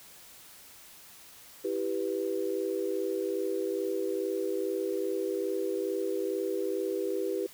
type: chord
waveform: sine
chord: E minor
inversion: none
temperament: equal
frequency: 329.6 / 392 / 493.9 Hz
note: E4 / G4 / B4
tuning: 0 / 0 / 0 cents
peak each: -35 / -31 / -34 dBFS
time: 1.64-7.47 s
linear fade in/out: 10 ms
effects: white hiss -52 dBFS RMS until 7.53 s